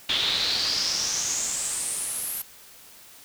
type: noise with band-pass filter sweep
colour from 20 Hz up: brown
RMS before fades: -27 dBFS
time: 0.09-2.42 s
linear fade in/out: 5 ms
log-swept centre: 3400 to 12000 Hz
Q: 6.4
effects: white hiss -49 dBFS RMS until 3.24 s